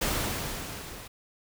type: noise with level ramp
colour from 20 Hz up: pink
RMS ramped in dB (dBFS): -27 to -44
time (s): 0.01-1.08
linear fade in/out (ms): 10
effects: none